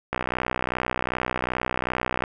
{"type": "click train", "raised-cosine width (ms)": 0.5, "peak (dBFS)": -9, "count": 133, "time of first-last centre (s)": [0.13, 2.239], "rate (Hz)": 62.6, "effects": []}